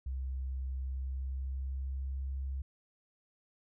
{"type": "tone with pitch glide", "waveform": "sine", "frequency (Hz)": [65.5, 67.11], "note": ["C2", "C2"], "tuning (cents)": [2, 45], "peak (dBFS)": -34, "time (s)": [0.06, 2.62], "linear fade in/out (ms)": 5, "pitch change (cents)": 43, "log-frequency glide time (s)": [0.76, 2.3], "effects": []}